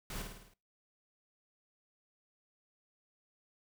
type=noise with echo; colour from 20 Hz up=pink; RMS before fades=-42 dBFS; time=0.1-0.22 s; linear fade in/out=2 ms; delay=53 ms; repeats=6; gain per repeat=-4 dB; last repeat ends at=0.538 s; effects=noise-tail reverb RT60 0.3 s tail -22 dB re dry